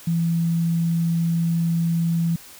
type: tone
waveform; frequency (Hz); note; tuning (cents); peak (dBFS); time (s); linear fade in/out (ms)
sine; 167.2; E3; +25; -18; 0.07-2.36; 5
effects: white hiss -44 dBFS RMS until 2.59 s